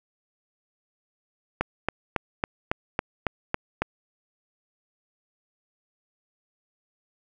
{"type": "click train", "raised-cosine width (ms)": 0.5, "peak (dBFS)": -8, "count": 9, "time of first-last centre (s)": [1.61, 3.82], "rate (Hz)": 3.62, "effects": []}